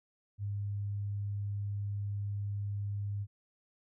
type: tone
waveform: sine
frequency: 101.5 Hz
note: G#2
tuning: 39 cents flat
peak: -33 dBFS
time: 0.38-3.27 s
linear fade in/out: 50 ms
effects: none